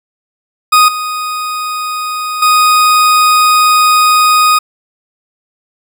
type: tone with level steps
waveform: 40% pulse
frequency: 1244.5 Hz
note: D#6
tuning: in tune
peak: -3 / -15 / -5 dBFS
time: 0.72-4.59 s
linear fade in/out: 10 ms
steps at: 0.88 / 2.42 s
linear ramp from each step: 5 ms
effects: none